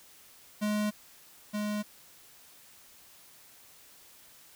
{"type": "tone pair in turn", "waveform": "square", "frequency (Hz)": [210, 209.2], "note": ["G#3", "G#3"], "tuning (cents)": [19, 13], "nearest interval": "unison", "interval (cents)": 6, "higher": "first", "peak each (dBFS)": [-28, -31], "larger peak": "first", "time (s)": [[0.61, 0.91], [1.53, 1.83]], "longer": "neither", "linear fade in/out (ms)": 20, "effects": ["white hiss -56 dBFS RMS until 4.55 s"]}